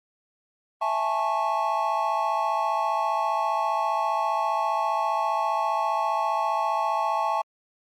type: chord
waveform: triangle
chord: A major seventh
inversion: second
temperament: just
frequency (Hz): 660 / 825 / 880 / 1100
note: E5 / G#5 / A5 / C#6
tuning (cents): +2 / -12 / 0 / -14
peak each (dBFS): -28 / -27 / -25 / -26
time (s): 0.81-7.42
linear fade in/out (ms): 10
effects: Opus 32 kbps